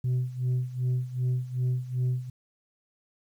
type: tone with tremolo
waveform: sine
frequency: 126.2 Hz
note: B2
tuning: 38 cents sharp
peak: -20 dBFS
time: 0.04-2.3 s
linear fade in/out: 5 ms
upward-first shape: sine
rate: 2.6 Hz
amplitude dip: 85%
effects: tanh soft clip ceiling -22 dBFS + 10-bit